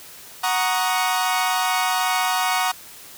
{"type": "chord", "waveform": "sawtooth", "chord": "D# minor seventh", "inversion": "first", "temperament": "equal with one note detuned", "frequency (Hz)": [740, 938.8, 1108.7, 1244.5], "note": ["F#5", "A#5", "C#6", "D#6"], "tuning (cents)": [0, 12, 0, 0], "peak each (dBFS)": [-19, -21, -23, -23], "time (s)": [0.43, 2.72], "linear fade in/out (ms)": 10, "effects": ["white hiss -42 dBFS RMS until 3.17 s"]}